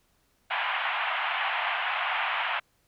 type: band-pass noise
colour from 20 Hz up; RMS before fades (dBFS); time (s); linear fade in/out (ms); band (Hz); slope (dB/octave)
pink; -29; 0.5-2.6; 10; 720 to 3100; 48
effects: pink hiss -69 dBFS RMS until 2.87 s